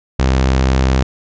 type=tone; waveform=sawtooth; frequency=65.41 Hz; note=C2; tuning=in tune; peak=-7 dBFS; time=0.19-1.03 s; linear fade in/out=5 ms; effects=resampled to 16000 Hz